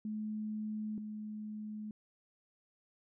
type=tone pair in turn; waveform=sine; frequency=214.3 / 213.1 Hz; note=A3 / G#3; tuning=-45 / +45 cents; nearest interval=unison; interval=10 cents; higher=first; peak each=-36 / -40 dBFS; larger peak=first; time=0.05-0.98 / 0.98-1.91 s; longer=neither; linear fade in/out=2 ms; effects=none